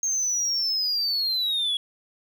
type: linear sweep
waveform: sine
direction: down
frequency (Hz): 6440 to 3322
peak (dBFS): -20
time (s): 0.03-1.77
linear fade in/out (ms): 2
effects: tanh soft clip ceiling -21 dBFS + 9-bit